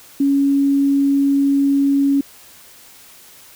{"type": "tone", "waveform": "sine", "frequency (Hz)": 278.5, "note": "C#4", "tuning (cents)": 8, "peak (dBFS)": -12, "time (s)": [0.2, 2.21], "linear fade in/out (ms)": 5, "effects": ["white hiss -44 dBFS RMS until 3.55 s"]}